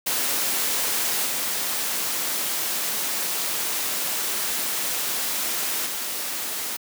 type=noise with level steps; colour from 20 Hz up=white; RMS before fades=-24 / -26 / -29 dBFS; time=0.06-6.77 s; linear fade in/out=10 ms; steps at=1.25 / 5.85 s; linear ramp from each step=20 ms; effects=high-pass 200 Hz 12 dB/octave